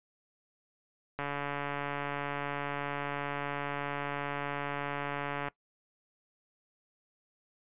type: click train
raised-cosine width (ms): 0.5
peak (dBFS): -20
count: 615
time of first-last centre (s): 1.19-5.484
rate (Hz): 143
effects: noise-tail reverb RT60 0.1 s tail -20 dB re dry + resampled to 8000 Hz